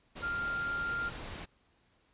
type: tone in noise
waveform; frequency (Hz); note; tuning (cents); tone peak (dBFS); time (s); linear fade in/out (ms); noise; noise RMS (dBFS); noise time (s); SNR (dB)
sine; 1396.9; F6; 0; -32; 0.22-1.1; 20; pink; -43; 0.15-1.46; +8
effects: pink hiss -70 dBFS RMS until 2.13 s + resampled to 8000 Hz

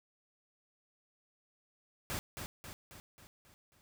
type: noise with echo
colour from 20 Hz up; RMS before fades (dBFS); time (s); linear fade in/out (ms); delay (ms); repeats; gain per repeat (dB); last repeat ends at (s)
pink; -38; 2.1-2.19; 0; 270; 6; -5; 3.81
effects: none

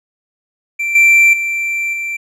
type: tone with level steps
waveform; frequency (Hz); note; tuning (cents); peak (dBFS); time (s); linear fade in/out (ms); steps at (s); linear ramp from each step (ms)
triangle; 2349; D7; 0; -14 / -4 / -14 / -17; 0.79-2.17; 10; 0.95 / 1.33 / 1.93; 5
effects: resampled to 32000 Hz

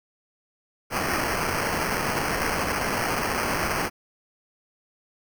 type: noise with sample-and-hold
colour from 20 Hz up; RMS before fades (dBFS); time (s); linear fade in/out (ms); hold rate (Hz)
violet; -26; 0.9-3.9; 50; 3675
effects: none

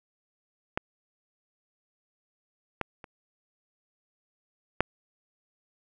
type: clicks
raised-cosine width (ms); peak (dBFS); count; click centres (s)
0.5; -12 / -13 / -28 / -6; 4; 0.775 / 2.813 / 3.042 / 4.806
effects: none

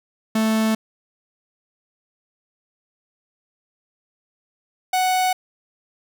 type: tone pair in turn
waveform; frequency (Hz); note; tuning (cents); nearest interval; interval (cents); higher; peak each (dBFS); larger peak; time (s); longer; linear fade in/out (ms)
45% pulse; 220.1 / 741.6; A3 / F#5; +1 / +4; octave + major sixth; 2103; second; -17; neither; 0.35-0.75 / 4.93-5.33; neither; 5
effects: none

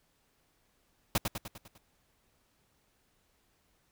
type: noise with echo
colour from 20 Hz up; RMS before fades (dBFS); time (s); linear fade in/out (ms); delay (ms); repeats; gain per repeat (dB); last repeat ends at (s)
pink; -27; 1.15-1.18; 2; 100; 6; -5; 1.78
effects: pink hiss -72 dBFS RMS until 3.91 s

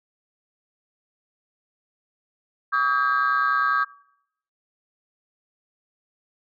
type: tone cluster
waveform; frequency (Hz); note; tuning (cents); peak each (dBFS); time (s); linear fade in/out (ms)
sine; 1140 / 1270 / 1604; C#6 / D#6 / G6; +48 / +35 / +39; -22; 2.72-3.85; 20
effects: noise-tail reverb RT60 0.7 s tail -20 dB re dry + tanh soft clip ceiling -13 dBFS

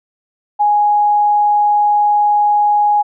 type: tone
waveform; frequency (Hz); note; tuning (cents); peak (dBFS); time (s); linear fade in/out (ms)
sine; 830.6; G#5; 0; -9; 0.59-3.03; 20
effects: none

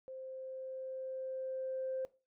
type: tone with level ramp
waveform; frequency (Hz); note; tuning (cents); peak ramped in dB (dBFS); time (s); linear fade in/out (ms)
sine; 523.3; C5; 0; -44 to -34; 0.08-2.05; 0
effects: noise-tail reverb RT60 0.3 s tail -19 dB re dry + tanh soft clip ceiling -30 dBFS

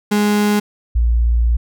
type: tone pair in turn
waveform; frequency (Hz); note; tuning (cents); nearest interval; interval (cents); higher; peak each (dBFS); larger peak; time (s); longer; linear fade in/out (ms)
35% pulse / sine; 207.7 / 58.28; G#3 / A#1; 0 / 0; octave + minor seventh; 2200; first; -11; neither; 0.11-0.6 / 0.95-1.57; second; 10
effects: none

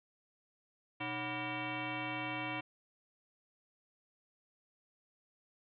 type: tone with frequency modulation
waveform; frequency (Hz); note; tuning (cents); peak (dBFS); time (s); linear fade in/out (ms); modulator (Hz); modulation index
sine; 986; B5; -3; -36; 1-2.61; 10; 431; 4.4
effects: none

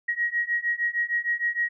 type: beating tone pair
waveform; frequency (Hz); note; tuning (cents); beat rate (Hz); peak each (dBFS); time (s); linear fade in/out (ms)
sine; 1892 / 1898.5; A#6 / A#6; +25 / +31; 6.5; -27 / -26; 0.08-1.69; 10
effects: none

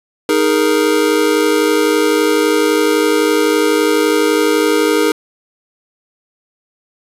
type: chord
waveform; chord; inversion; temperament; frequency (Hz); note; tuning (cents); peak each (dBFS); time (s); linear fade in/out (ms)
square; D# suspended fourth; none; just; 311.1 / 414.8 / 466.7; D#4 / G#4 / A#4; 0 / -2 / +2; -16; 0.29-5.12; 2
effects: resampled to 32000 Hz + 7-bit

